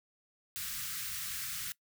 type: band-stop noise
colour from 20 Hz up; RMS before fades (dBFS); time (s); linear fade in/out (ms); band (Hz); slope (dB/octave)
white; -39; 0.56-1.72; 0; 190 to 1200; 48
effects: noise-tail reverb RT60 0.1 s tail -21 dB re dry